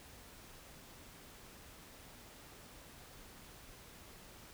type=silence; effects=pink hiss -56 dBFS RMS until 4.53 s